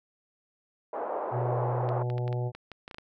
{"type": "band-pass noise", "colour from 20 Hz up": "pink", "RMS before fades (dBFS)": -33, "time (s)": [0.93, 2.03], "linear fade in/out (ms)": 5, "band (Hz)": [450, 960], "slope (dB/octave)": 24}
{"type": "harmonic tone", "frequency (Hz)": 122.8, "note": "B2", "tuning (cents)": -9, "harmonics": [1, 3, 4, 5, 6, 7], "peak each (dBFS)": [-28, -38, -40, -42, -44, -45], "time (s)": [1.31, 2.52], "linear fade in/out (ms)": 50}
{"type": "clicks", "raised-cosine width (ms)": 0.3, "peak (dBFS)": -26, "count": 11, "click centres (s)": [1.89, 2.101, 2.181, 2.279, 2.328, 2.55, 2.717, 2.879, 2.912, 2.945, 2.984]}
{"effects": []}